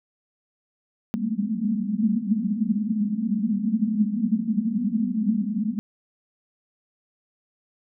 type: band-pass noise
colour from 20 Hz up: white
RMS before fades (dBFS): -24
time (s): 1.14-5.79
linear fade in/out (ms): 0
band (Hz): 200 to 230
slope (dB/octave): 96
effects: none